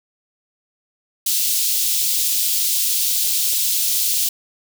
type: high-pass noise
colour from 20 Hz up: white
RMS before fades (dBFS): -19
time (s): 1.26-4.29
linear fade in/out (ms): 5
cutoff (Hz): 3200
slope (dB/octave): 24
effects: none